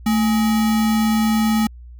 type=tone with sample-and-hold; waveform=sine; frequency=220.5 Hz; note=A3; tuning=4 cents sharp; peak=-14 dBFS; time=0.06-1.67 s; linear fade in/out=5 ms; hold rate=1050 Hz; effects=added 60 Hz sine -36 dBFS peak until 1.99 s